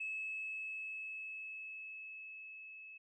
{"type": "tone with level ramp", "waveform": "sine", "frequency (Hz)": 2594, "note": "E7", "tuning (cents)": -28, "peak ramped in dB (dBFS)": [-37, -50], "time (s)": [0, 2.98], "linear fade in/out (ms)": 10, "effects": ["tanh soft clip ceiling -33 dBFS"]}